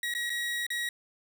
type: tone with dropouts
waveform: 30% pulse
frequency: 1906 Hz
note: A#6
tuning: 38 cents sharp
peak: -27 dBFS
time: 0.03-0.89 s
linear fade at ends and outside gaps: 2 ms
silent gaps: 0.139-0.149 / 0.296-0.301 / 0.666-0.703 s
effects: none